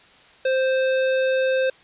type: tone with hard clipping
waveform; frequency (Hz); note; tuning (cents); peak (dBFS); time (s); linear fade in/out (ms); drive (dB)
sine; 523.3; C5; 0; -20; 0.45-1.7; 5; 17
effects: white hiss -51 dBFS RMS until 1.83 s + resampled to 8000 Hz